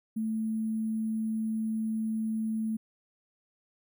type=tone with sample-and-hold; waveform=sine; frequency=220 Hz; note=A3; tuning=in tune; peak=-28 dBFS; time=0.16-2.77 s; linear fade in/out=10 ms; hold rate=11025 Hz; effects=none